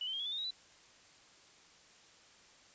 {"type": "tone with pitch steps", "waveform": "sine", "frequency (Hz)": [2960, 3087, 3220, 3359, 3504, 3655, 3812, 3976], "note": ["F#7", "G7", "G7", "G#7", "A7", "A#7", "A#7", "B7"], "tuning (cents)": [0, -27, 46, 19, -8, -35, 38, 11], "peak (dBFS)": -36, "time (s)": [0.01, 0.506], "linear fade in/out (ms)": 2, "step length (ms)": 62, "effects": ["white hiss -61 dBFS RMS until 2.74 s", "resampled to 16000 Hz"]}